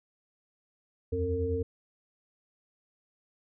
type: tone cluster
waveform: sine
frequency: 79 / 88.8 / 265.9 / 455.1 Hz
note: D#2 / F2 / C4 / A#4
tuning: +27 / +29 / +28 / -42 cents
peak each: -37 / -32 / -37 / -30 dBFS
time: 1.12-1.63 s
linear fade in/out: 10 ms
effects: none